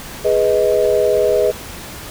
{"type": "chord", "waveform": "sine", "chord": "G# minor", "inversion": "none", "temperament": "equal with one note detuned", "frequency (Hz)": [415.3, 493.9, 626.9], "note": ["G#4", "B4", "D#5"], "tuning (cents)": [0, 0, 13], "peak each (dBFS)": -16, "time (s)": [0.24, 1.52], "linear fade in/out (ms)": 20, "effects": ["pink hiss -32 dBFS RMS until 2.1 s"]}